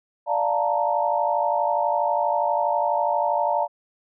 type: chord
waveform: sine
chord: Bb major seventh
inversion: first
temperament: equal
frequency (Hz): 587.3 / 698.5 / 880 / 932.3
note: D5 / F5 / A5 / Bb5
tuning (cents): 0 / 0 / 0 / 0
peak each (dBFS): -25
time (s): 0.26-3.68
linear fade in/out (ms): 50
effects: none